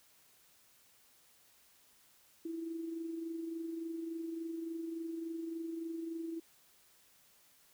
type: tone with amplitude modulation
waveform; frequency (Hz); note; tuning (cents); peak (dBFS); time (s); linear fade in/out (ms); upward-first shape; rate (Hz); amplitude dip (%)
sine; 329.6; E4; 0; -36; 2.45-6.4; 5; sine; 23.5; 45
effects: white hiss -66 dBFS RMS until 7.73 s